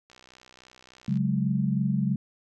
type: click train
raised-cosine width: 0.2 ms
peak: -34 dBFS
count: 69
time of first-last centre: 0.1-1.173 s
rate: 63.4 Hz
type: chord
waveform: sine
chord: C# suspended fourth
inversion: none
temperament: just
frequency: 138.59 / 184.79 / 207.9 Hz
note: C#3 / F#3 / G#3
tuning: 0 / -2 / +2 cents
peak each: -27 dBFS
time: 1.08-2.16 s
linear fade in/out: 5 ms
effects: none